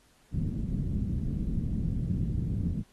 white low-pass noise, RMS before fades -30 dBFS, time 0.31-2.84 s, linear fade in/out 50 ms, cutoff 200 Hz, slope 24 dB/octave, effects pink hiss -64 dBFS RMS until 2.92 s + AAC 32 kbps

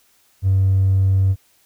sine tone with hard clipping, 96 Hz, G2, 36 cents flat, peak -13 dBFS, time 0.42-1.36 s, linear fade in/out 50 ms, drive 1 dB, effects white hiss -58 dBFS RMS until 1.65 s

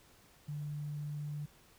sine tone with quantisation, 147.6 Hz, D3, 9 cents sharp, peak -37 dBFS, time 0.48-1.46 s, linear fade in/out 10 ms, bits 11, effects pink hiss -63 dBFS RMS until 1.78 s

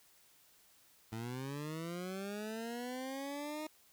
20% pulse linear sweep, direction up, 109.1 to 311.1 Hz, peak -35 dBFS, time 1.12-3.67 s, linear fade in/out 5 ms, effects white hiss -66 dBFS RMS until 3.92 s

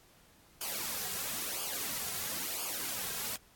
white noise with flanger, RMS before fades -37 dBFS, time 0.61-3.36 s, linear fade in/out 2 ms, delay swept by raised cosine 0.51 to 3.41 ms, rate 0.99 Hz, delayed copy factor -0.7, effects pink hiss -62 dBFS RMS until 3.55 s + AAC 64 kbps

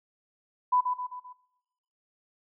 sine tone with echo, 996 Hz, B5, 14 cents sharp, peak -20 dBFS, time 0.72-0.81 s, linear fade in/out 10 ms, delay 130 ms, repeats 4, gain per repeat -6 dB, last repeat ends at 1.33 s, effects noise-tail reverb RT60 1.0 s tail -20 dB re dry

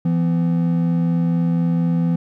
triangle tone pair together, 168.9 / 253.1 Hz, E3 / B3, +42 / +43 cents, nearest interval perfect fifth, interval 701 cents, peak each -14 / -22 dBFS, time 0.05-2.16 s, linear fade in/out 5 ms, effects none

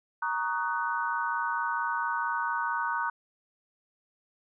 sine chord, D# minor seventh, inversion second, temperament just, 933.4 / 1120.1 / 1244.5 / 1493.4 Hz, A#5 / C#6 / D#6 / F#6, +2 / +18 / 0 / +16 cents, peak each -31 / -35 / -35 / -32 dBFS, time 0.22-3.1 s, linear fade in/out 5 ms, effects none

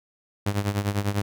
sawtooth tone with tremolo, 101.5 Hz, G#2, 39 cents flat, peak -16 dBFS, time 0.46-1.22 s, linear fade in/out 5 ms, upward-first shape triangle, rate 10 Hz, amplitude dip 85%, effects none

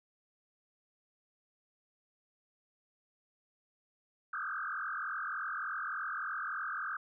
sine tone with frequency modulation, 1396.9 Hz, F6, in tune, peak -35 dBFS, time 4.33-6.97 s, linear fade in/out 5 ms, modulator 43.4 Hz, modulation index 4.8, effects none

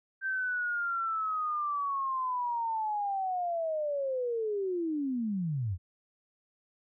sine linear sweep, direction down, 1568 to 81.3 Hz, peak -29 dBFS, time 0.21-5.78 s, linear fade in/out 50 ms, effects none

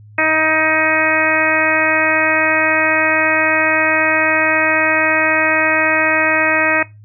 harmonic tone, 314.6 Hz, D#4, 19 cents sharp, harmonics 1 / 2 / 3 / 4 / 5 / 6 / 7 / 8, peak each -23 / -20 / -22 / -22 / -20 / -18 / -20 / -19 dBFS, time 0.18-6.83 s, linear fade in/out 5 ms, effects noise-tail reverb RT60 0.2 s tail -19 dB re dry + added 105 Hz sine -38 dBFS peak until 7.04 s

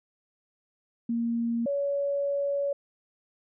sine tone pair in turn, 233.1 / 564.1 Hz, A#3 / C#5, 0 / +30 cents, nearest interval octave + minor third, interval 1530 cents, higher second, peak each -25 dBFS, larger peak neither, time 1.09-1.66 / 1.66-2.73 s, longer second, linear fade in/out 5 ms, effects none

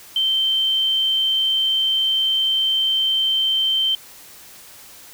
sine tone, 3115 Hz, G7, 12 cents flat, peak -16 dBFS, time 0.16-3.95 s, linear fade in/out 2 ms, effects white hiss -43 dBFS RMS until 5.13 s

